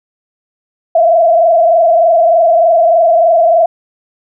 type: tone with frequency modulation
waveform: sine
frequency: 671 Hz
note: E5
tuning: 31 cents sharp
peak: -5 dBFS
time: 0.95-3.66 s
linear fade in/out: 5 ms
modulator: 23.3 Hz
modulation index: 1.3
effects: none